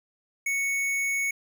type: tone with tanh clipping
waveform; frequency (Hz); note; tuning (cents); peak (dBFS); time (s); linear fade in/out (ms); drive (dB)
sine; 2217; C#7; 0; -26; 0.46-1.31; 5; 18
effects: none